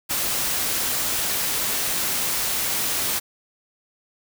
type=noise; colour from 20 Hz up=white; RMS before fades=-24 dBFS; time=0.09-3.2 s; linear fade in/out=20 ms; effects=none